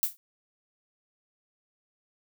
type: noise with exponential decay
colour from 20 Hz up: violet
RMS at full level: -22 dBFS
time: 0.03-0.17 s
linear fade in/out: 0 ms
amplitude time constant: 29 ms
effects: none